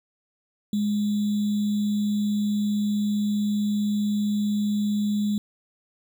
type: tone with sample-and-hold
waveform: sine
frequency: 207.7 Hz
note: G#3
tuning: in tune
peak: -21 dBFS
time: 0.73-5.38 s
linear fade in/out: 2 ms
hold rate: 3675 Hz
effects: none